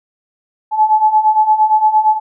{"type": "beating tone pair", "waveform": "sine", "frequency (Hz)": [856, 864.7], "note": ["A5", "A5"], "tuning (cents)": [-48, -30], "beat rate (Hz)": 8.7, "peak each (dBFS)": [-14, -10], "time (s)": [0.71, 2.2], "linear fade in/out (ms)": 50, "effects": []}